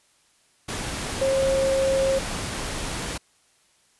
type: tone in noise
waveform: sine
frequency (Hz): 537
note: C5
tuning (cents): +45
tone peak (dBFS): -19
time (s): 1.21-2.19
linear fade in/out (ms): 10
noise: pink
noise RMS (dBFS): -30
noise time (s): 0.68-3.18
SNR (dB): +8
effects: white hiss -62 dBFS RMS until 3.99 s + resampled to 24000 Hz